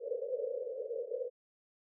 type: band-pass noise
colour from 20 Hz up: white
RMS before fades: -38 dBFS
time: 0-1.3 s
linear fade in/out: 50 ms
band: 450 to 540 Hz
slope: 96 dB/octave
effects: none